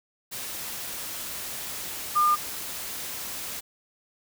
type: tone in noise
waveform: sine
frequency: 1207 Hz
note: D6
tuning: 47 cents sharp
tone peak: -18 dBFS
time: 2.15-2.36 s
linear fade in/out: 20 ms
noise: white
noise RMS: -35 dBFS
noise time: 0.31-3.61 s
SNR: +14 dB
effects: none